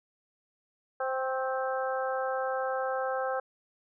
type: harmonic tone with a mistuned harmonic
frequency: 261.6 Hz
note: C4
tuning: in tune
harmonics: 2 / 3 / 4 / 5 / 6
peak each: -31 / -34 / -40 / -37 / -39 dBFS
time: 1-3.4 s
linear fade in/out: 5 ms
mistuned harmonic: 4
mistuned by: +32 cents
effects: none